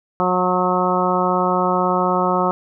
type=harmonic tone with a mistuned harmonic; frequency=181.6 Hz; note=F#3; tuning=32 cents flat; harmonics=1 / 2 / 3 / 4 / 5 / 6 / 7; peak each=-23 / -23 / -23 / -23 / -23 / -23 / -23 dBFS; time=0.2-2.51 s; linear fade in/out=0 ms; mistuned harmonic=7; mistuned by=+16 cents; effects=none